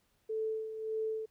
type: tone with tremolo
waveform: sine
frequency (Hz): 439.2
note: A4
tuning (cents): -3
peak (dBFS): -31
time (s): 0.29-1.26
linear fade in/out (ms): 10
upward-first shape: sine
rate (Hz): 1.7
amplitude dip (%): 60
effects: pink hiss -74 dBFS RMS until 1.3 s